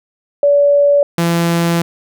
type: tone pair in turn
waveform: sine / sawtooth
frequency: 573 / 169.37 Hz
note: D5 / E3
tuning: -43 / +47 cents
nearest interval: octave + major sixth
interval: 2110 cents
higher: first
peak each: -7 / -8 dBFS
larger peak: first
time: 0.43-1.03 / 1.18-1.82 s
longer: second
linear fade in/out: 2 ms
effects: none